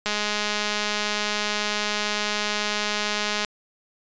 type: click train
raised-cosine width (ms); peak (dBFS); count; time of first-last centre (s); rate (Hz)
0.2; -8; 709; 0.06-3.448; 209
effects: resampled to 16000 Hz